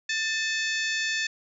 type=harmonic tone with a mistuned harmonic; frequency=888 Hz; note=A5; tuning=16 cents sharp; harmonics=2 / 3 / 4 / 5 / 6 / 7 / 8; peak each=-28 / -32 / -34 / -36 / -38 / -39 / -40 dBFS; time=0.09-1.27 s; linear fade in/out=5 ms; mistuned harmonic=3; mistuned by=-60 cents; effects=none